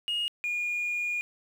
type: tone pair in turn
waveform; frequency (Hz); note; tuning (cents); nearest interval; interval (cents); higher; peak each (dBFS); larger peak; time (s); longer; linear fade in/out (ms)
sine; 2864 / 2432; F7 / D#7; +43 / -40; minor third; 283; first; -25 / -26; first; 0.08-0.28 / 0.44-1.21; second; 0
effects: tanh soft clip ceiling -25 dBFS + 9-bit